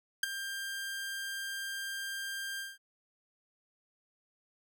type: tone with ADSR envelope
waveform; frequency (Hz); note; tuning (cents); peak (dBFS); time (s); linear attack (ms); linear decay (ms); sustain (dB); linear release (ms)
sawtooth; 1592; G6; +26; -20; 0.23-2.78; 4; 12; -13; 190
effects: none